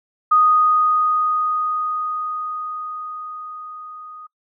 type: tone with level ramp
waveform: sine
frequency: 1242 Hz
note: D#6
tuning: 3 cents flat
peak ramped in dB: -10 to -35 dBFS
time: 0.31-4.27 s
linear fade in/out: 10 ms
effects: noise-tail reverb RT60 0.1 s tail -22 dB re dry